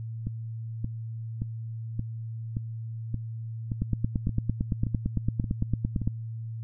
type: two click trains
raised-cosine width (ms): 5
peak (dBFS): -18 / -13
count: 11 / 21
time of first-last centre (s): 0.27-6.017 / 3.82-6.075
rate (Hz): 1.74 / 8.87
effects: added 113 Hz sine -33 dBFS peak until 6.63 s